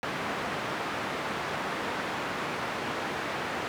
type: band-pass noise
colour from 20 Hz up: white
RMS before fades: -33 dBFS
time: 0.03-3.68 s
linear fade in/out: 0 ms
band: 120 to 1600 Hz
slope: 12 dB/octave
effects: none